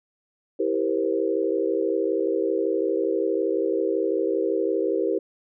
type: chord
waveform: sine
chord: C dominant seventh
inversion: first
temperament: just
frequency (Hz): 327 / 392.4 / 470.9 / 523.3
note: E4 / G4 / Bb4 / C5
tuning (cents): -14 / +2 / +18 / 0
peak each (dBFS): -27 / -25 / -26 / -29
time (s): 0.59-5.19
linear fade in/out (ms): 10
effects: none